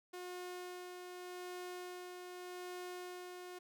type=tone with tremolo; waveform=sawtooth; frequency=360 Hz; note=F#4; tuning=47 cents flat; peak=-40 dBFS; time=0.13-3.59 s; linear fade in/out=10 ms; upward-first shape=sine; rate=0.84 Hz; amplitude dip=35%; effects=none